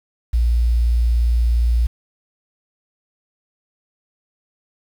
sine tone with quantisation, 58.6 Hz, A#1, 10 cents sharp, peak -13 dBFS, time 0.33-1.87 s, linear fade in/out 10 ms, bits 7, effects none

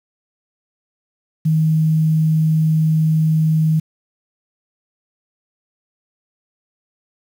sine tone with quantisation, 157.7 Hz, D#3, 24 cents sharp, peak -12 dBFS, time 1.45-3.8 s, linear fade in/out 10 ms, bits 7, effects none

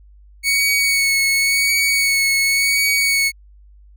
sawtooth tone with vibrato, 2223 Hz, C#7, 4 cents sharp, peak -11 dBFS, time 0.43-3.32 s, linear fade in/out 50 ms, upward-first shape sine, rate 0.92 Hz, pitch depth 22 cents each way, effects added 50 Hz sine -43 dBFS peak until 3.96 s

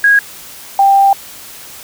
sine tone pair in turn, 1645 / 789.2 Hz, G#6 / G5, -17 / +11 cents, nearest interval octave + minor second, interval 1272 cents, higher first, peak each -5 dBFS, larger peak neither, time 0.04-0.19 / 0.79-1.13 s, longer second, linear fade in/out 2 ms, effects white hiss -33 dBFS RMS until 1.83 s

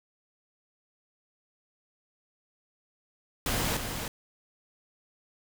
pink noise with echo, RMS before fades -29 dBFS, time 3.46-3.77 s, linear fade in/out 2 ms, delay 310 ms, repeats 1, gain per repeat -6 dB, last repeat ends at 4.08 s, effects none

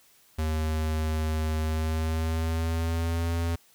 square tone with pitch glide, 78.4 to 84.03 Hz, D#2 to E2, +14 to +34 cents, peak -26 dBFS, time 0.38-3.56 s, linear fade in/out 10 ms, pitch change +120 cents, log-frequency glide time 1.61-3.32 s, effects white hiss -60 dBFS RMS until 3.74 s

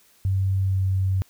sine tone with pitch glide, 96 to 95.06 Hz, G2 to F#2, -36 to +47 cents, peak -19 dBFS, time 0.25-1.22 s, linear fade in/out 0 ms, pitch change -17 cents, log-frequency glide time 0.64-0.8 s, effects white hiss -58 dBFS RMS until 1.29 s

